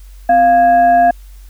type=tone with frequency modulation; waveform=sine; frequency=698.5 Hz; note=F5; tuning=in tune; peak=-6 dBFS; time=0.29-1.11 s; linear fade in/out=5 ms; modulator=956 Hz; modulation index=0.37; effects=added 47 Hz sine -33 dBFS peak until 1.49 s + white hiss -50 dBFS RMS until 1.49 s